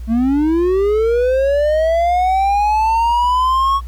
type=linear sweep; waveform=triangle; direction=up; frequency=217.3 to 1112 Hz; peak=-10 dBFS; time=0.07-3.81 s; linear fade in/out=50 ms; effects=added 60 Hz sine -25 dBFS peak until 3.87 s + pink hiss -50 dBFS RMS until 3.87 s